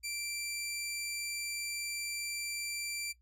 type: tone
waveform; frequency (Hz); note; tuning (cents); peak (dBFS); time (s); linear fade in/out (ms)
15% pulse; 2349; D7; 0; -30; 0.03-3.13; 20
effects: noise-tail reverb RT60 0.1 s tail -17 dB re dry + added 60 Hz sine -64 dBFS peak until 3.21 s